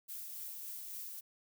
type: noise with tremolo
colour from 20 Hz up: violet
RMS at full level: -44 dBFS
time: 0.08-1.21 s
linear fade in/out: 20 ms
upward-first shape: sine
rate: 3.6 Hz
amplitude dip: 25%
effects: none